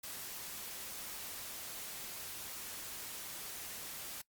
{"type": "noise", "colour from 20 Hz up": "white", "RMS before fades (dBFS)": -45, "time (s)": [0.03, 4.22], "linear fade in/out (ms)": 10, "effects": ["noise-tail reverb RT60 0.1 s tail -21 dB re dry", "Opus 48 kbps"]}